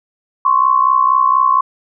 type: tone pair together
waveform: sine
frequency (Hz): 1046.5 / 1110.7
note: C6 / C#6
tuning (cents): 0 / +3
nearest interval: minor second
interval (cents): 103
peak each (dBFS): -12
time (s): 0.45-1.61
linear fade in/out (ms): 5
effects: none